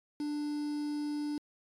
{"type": "tone with quantisation", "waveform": "triangle", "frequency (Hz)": 295.5, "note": "D4", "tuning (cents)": 11, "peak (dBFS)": -30, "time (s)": [0.2, 1.38], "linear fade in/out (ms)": 2, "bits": 8, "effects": ["low-pass 9000 Hz 12 dB/octave", "MP3 96 kbps"]}